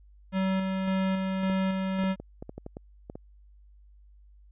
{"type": "tone with tremolo", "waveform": "square", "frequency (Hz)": 190.1, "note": "F#3", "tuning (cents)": 47, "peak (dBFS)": -25, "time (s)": [0.32, 2.16], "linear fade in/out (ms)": 50, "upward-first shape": "square", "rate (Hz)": 1.8, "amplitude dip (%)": 30}
{"type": "clicks", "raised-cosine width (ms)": 2, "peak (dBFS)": -25, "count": 10, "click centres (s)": [1.499, 2.038, 2.2, 2.425, 2.494, 2.58, 2.664, 2.769, 3.099, 3.155]}
{"effects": ["added 50 Hz sine -52 dBFS peak until 4.51 s", "resampled to 8000 Hz"]}